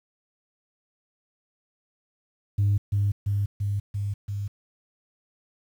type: tone with echo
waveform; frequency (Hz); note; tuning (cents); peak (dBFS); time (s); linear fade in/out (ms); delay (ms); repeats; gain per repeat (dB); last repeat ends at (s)
sine; 101.1; G#2; -46; -17; 2.58-2.78; 10; 340; 5; -2; 4.48
effects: tanh soft clip ceiling -16 dBFS + 9-bit